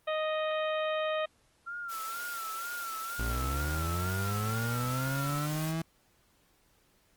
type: harmonic tone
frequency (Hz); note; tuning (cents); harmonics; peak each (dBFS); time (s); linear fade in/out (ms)
622.3; D#5; 0; 1 / 2 / 3 / 4 / 5 / 6; -30 / -36 / -40 / -42 / -44 / -46; 0.07-1.26; 10
type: tone with vibrato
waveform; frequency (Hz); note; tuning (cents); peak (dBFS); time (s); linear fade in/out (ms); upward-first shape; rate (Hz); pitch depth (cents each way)
sine; 1365; F6; -40; -36; 1.66-5.47; 20; sine; 2.1; 76
type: high-pass noise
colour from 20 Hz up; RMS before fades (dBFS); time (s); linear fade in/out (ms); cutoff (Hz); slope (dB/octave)
white; -43; 1.88-5.74; 50; 310; 24
type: linear sweep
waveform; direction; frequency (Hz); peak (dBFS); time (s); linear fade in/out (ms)
35% pulse; up; 55 to 164.81; -29; 3.19-5.82; 5
effects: pink hiss -68 dBFS RMS until 7.16 s + Opus 32 kbps